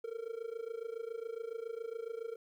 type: tone with amplitude modulation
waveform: triangle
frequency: 457.6 Hz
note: A#4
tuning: 32 cents flat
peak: -33 dBFS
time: 0.04-2.36 s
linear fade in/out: 5 ms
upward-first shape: sine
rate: 27.2 Hz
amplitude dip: 90%
effects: 12-bit